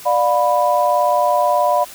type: chord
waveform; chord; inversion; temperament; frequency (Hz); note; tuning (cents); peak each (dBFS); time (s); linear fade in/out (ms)
sine; B diminished; first; just; 592.7 / 711.2 / 987.8; D5 / F5 / B5; +16 / +31 / 0; -17; 0.05-1.85; 20
effects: white hiss -37 dBFS RMS until 1.94 s